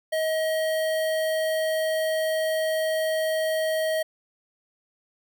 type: tone with notch filter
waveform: square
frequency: 634 Hz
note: D#5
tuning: 32 cents sharp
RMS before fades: -25 dBFS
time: 0.12-4.03 s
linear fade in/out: 10 ms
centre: 6400 Hz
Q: 1.6
effects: none